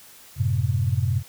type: chord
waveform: sine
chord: F# diminished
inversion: none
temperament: equal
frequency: 92.5 / 110 / 130.81 Hz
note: F#2 / A2 / C3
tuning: 0 / 0 / 0 cents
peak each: -24 dBFS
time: 0.36-1.23 s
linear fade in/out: 50 ms
effects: white hiss -48 dBFS RMS until 1.28 s